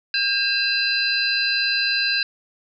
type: tone cluster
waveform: sine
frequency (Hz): 1603 / 2591 / 2711 / 4063 / 4820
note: G6 / E7 / E7 / B7 / D8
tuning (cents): +38 / -30 / +48 / +48 / +44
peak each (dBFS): -24 / -30 / -26 / -23 / -25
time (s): 0.14-2.23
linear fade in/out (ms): 2
effects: none

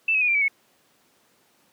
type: tone with pitch steps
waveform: sine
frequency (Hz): 2648 / 2552 / 2459 / 2370 / 2284 / 2201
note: E7 / D#7 / D#7 / D7 / D7 / C#7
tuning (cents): +7 / +43 / -21 / +15 / -49 / -13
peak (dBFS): -18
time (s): 0.08-0.482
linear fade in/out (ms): 5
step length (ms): 67
effects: pink hiss -62 dBFS RMS until 1.72 s + high-pass 200 Hz 12 dB/octave

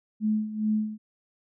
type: tone with tremolo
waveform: sine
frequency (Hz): 214.8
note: A3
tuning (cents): -41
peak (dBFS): -21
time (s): 0.2-0.98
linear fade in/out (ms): 50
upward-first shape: sine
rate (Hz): 2.4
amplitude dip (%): 75
effects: none

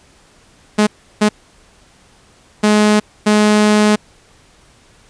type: tone bursts at uneven times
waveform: sawtooth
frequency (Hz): 211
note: G#3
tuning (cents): +28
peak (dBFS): -5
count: 4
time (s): 0.78-0.87 / 1.21-1.29 / 2.63-3 / 3.26-3.96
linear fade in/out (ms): 10
effects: pink hiss -49 dBFS RMS until 5.09 s + resampled to 22050 Hz

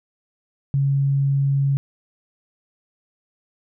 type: tone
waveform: sine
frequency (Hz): 138.59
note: C#3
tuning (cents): 0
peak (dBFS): -16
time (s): 0.74-1.77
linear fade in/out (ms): 0
effects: none

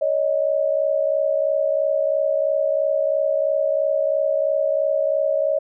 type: tone pair together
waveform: sine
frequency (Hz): 560 / 623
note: C#5 / D#5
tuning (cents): +18 / +2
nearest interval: major second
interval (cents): 184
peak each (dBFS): -20 / -20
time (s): 0.01-5.59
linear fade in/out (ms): 10
effects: none

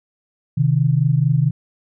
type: tone pair together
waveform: sine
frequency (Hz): 130 / 154.36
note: C3 / D#3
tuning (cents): -11 / -13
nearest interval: minor third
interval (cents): 298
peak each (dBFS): -16 / -16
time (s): 0.57-1.51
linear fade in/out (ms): 10
effects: none

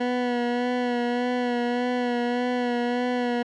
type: tone with vibrato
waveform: 20% pulse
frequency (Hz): 244.3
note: B3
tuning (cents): -19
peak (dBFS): -18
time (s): 0-3.43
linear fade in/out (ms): 10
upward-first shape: sine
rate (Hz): 1.7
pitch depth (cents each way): 27
effects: low-pass 3000 Hz 12 dB/octave

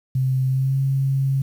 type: tone with pitch glide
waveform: sine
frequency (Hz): 130.81 to 135.5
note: C3 to C#3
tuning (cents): 0 to -39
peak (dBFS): -17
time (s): 0.15-1.42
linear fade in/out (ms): 5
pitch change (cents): +61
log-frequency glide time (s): 0.47-0.78
effects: 8-bit

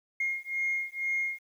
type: beating tone pair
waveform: sine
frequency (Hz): 2138 / 2140.1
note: C7 / C7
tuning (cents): +37 / +39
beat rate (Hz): 2.1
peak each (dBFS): -31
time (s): 0.2-1.39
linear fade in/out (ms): 5
effects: tanh soft clip ceiling -22 dBFS + 10-bit

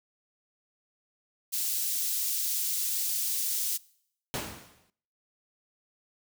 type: high-pass noise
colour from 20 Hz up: white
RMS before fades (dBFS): -30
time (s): 1.52-3.78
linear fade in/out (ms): 20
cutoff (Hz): 4800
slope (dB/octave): 12
type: noise with exponential decay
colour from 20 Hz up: pink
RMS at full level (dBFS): -30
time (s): 4.34-4.9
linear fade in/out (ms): 0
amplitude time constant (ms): 120
effects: noise-tail reverb RT60 0.7 s tail -23 dB re dry + high-pass 80 Hz 12 dB/octave

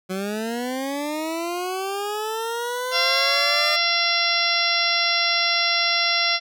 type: linear sweep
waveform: 20% pulse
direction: up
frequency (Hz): 183.6 to 608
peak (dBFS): -20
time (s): 0.09-3.77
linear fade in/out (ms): 20
type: harmonic tone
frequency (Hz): 686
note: F5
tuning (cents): -31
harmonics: 1 / 2 / 3 / 4 / 5 / 6 / 7 / 8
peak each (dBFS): -29 / -28 / -24 / -28 / -26 / -27 / -28 / -25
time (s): 2.91-6.4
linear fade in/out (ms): 50
effects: none

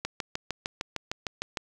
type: click train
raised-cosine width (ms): 0.2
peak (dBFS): -13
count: 11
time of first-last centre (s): 0.05-1.572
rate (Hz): 6.57
effects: none

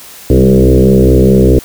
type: tone with frequency modulation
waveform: sine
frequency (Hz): 130.81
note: C3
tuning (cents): 0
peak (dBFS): -3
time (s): 0.3-1.59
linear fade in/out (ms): 2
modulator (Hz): 64.8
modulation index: 5.5
effects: white hiss -33 dBFS RMS until 1.64 s

